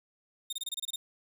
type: tone bursts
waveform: sawtooth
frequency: 3667 Hz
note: A#7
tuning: 29 cents flat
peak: -30 dBFS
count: 9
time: 0.5-0.96 s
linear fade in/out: 5 ms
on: 28 ms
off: 26 ms
effects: 10-bit